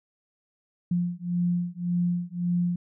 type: beating tone pair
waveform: sine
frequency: 174.61 / 176.41 Hz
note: F3 / F3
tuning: 0 / +18 cents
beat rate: 1.8 Hz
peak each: -27 dBFS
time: 0.91-2.76 s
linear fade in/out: 5 ms
effects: none